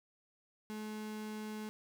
35% pulse tone, 214.4 Hz, A3, 45 cents flat, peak -39 dBFS, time 0.7-1.69 s, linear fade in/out 0 ms, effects none

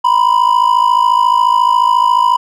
triangle ring-modulated tone, 987.8 Hz, B5, in tune, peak -3 dBFS, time 0.04-2.37 s, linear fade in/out 10 ms, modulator 27.1 Hz, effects none

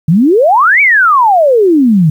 sine exponential two-way sweep, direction up then down, 147.5 to 2349 to 147.5 Hz, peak -4 dBFS, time 0.08-2.1 s, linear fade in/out 5 ms, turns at 0.81 s, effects 7-bit

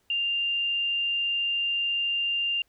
sine tone with frequency modulation, 2794 Hz, F7, in tune, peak -24 dBFS, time 0.1-2.62 s, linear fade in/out 2 ms, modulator 38.4 Hz, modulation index 0.34, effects pink hiss -69 dBFS RMS until 2.68 s

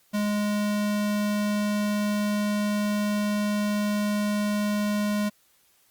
square tone, 207.7 Hz, G#3, in tune, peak -24 dBFS, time 0.13-5.3 s, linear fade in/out 20 ms, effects white hiss -63 dBFS RMS until 5.9 s + Opus 48 kbps

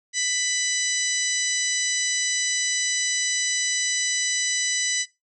harmonic tone, 994 Hz, B5, 11 cents sharp, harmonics 2 / 3 / 4 / 5 / 6 / 7 / 8, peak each -28 / -34 / -31 / -34 / -26 / -35 / -29 dBFS, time 0.13-5.06 s, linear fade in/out 50 ms, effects noise-tail reverb RT60 0.2 s tail -18 dB re dry

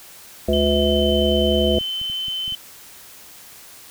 harmonic tone, 71.7 Hz, D2, 41 cents flat, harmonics 1 / 3 / 5 / 7 / 9, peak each -22 / -22 / -22 / -22 / -22 dBFS, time 0.48-1.79 s, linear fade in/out 5 ms
sine tone, 3063 Hz, G7, 41 cents flat, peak -23 dBFS, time 0.53-2.55 s, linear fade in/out 2 ms
clicks, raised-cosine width 5 ms, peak -28 dBFS, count 8, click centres 1.116 / 1.753 / 1.811 / 2.015 / 2.099 / 2.283 / 2.479 / 2.523 s
effects white hiss -43 dBFS RMS until 3.9 s

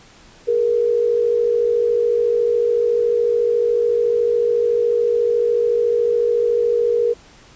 sine tone pair together, 419.7 / 473.6 Hz, G#4 / A#4, +18 / +27 cents, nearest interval major second, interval 209 cents, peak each -21 / -15 dBFS, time 0.47-7.14 s, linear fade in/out 20 ms, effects pink hiss -47 dBFS RMS until 7.55 s + resampled to 16000 Hz

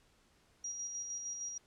sine tone with tremolo, 5730 Hz, F8, 44 cents sharp, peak -37 dBFS, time 0.64-1.58 s, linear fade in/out 5 ms, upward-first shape square, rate 6.5 Hz, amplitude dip 35%, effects pink hiss -69 dBFS RMS until 1.66 s + low-pass 9000 Hz 12 dB/octave

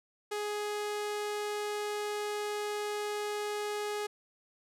sawtooth tone, 416.9 Hz, G#4, 7 cents sharp, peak -29 dBFS, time 0.31-4.07 s, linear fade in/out 10 ms, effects low-pass 12000 Hz 12 dB/octave

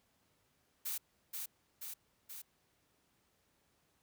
blue noise with echo, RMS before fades -39 dBFS, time 0.85-0.98 s, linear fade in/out 10 ms, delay 480 ms, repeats 3, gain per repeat -3 dB, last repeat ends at 2.42 s, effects pink hiss -75 dBFS RMS until 4.02 s + high-pass 60 Hz 12 dB/octave

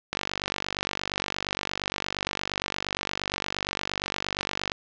click train, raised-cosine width 0.2 ms, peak -9 dBFS, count 224, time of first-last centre 0.13-4.718 s, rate 48.6 Hz, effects low-pass 5000 Hz 12 dB/octave

